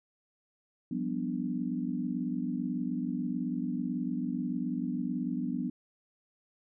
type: chord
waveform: sine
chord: G dominant seventh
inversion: third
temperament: equal with one note detuned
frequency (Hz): 177.67 / 196 / 246.9 / 293.7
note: F3 / G3 / B3 / D4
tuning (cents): +30 / 0 / 0 / 0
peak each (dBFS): -37 / -38 / -33 / -37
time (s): 0.91-5.7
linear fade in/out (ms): 5
effects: none